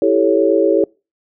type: chord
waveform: sine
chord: A dominant seventh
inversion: second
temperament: equal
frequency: 329.6 / 392 / 440 / 554.4 Hz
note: E4 / G4 / A4 / C#5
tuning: 0 / 0 / 0 / 0 cents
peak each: -16 dBFS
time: 0.02-0.84 s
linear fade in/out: 2 ms
effects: noise-tail reverb RT60 0.3 s tail -26 dB re dry